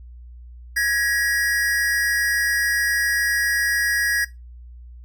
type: tone pair together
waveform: square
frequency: 1661.2 / 1908.5 Hz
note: G#6 / A#6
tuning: 0 / +40 cents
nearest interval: major second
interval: 240 cents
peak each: -21 / -23 dBFS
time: 0.76-4.25 s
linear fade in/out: 10 ms
effects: noise-tail reverb RT60 0.2 s tail -19 dB re dry + added 60 Hz sine -38 dBFS peak until 5.04 s